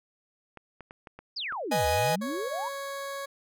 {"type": "clicks", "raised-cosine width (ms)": 0.5, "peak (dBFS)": -29, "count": 6, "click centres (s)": [0.573, 0.807, 0.909, 1.072, 1.19, 1.524]}
{"type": "exponential two-way sweep", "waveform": "sine", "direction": "down then up", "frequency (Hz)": [5390, 69.6, 1041], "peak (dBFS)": -31, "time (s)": [1.36, 2.69], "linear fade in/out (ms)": 10, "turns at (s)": 1.87}
{"type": "chord", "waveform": "45% pulse", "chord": "G# minor", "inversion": "first", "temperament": "equal", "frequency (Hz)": [493.9, 622.3, 830.6], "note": ["B4", "D#5", "G#5"], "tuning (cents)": [0, 0, 0], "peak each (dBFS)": [-31, -28, -27], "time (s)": [1.71, 2.16], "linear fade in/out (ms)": 10}
{"type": "tone", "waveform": "20% pulse", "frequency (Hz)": 554.4, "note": "C#5", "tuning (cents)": 0, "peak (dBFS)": -29, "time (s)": [2.21, 3.26], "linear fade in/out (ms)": 10}
{"effects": []}